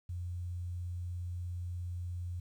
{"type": "tone with quantisation", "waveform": "sine", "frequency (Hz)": 88.3, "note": "F2", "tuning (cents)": 20, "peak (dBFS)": -36, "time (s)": [0.09, 2.4], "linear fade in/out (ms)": 5, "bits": 11, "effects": []}